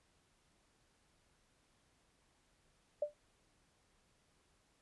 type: tone with exponential decay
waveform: sine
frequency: 592 Hz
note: D5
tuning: 14 cents sharp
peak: -29 dBFS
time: 3.02-3.14 s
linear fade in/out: 5 ms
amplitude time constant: 24 ms
effects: pink hiss -74 dBFS RMS until 4.81 s + resampled to 24000 Hz